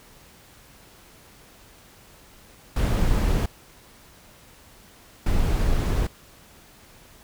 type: noise bursts at uneven times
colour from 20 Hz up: brown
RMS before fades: -21 dBFS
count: 2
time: 2.76-3.46 / 5.26-6.07 s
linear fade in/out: 5 ms
effects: pink hiss -51 dBFS RMS until 7.23 s